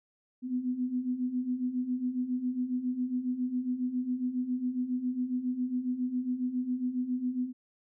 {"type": "beating tone pair", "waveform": "sine", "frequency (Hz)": [245.9, 253.2], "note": ["B3", "B3"], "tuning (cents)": [-7, 43], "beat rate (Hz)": 7.3, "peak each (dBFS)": [-35, -30], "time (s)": [0.42, 7.53], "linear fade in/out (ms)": 50, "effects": []}